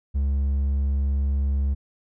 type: tone with hard clipping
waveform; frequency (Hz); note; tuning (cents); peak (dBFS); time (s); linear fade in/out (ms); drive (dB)
sine; 69.3; C#2; 0; -21; 0.14-1.75; 20; 3
effects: none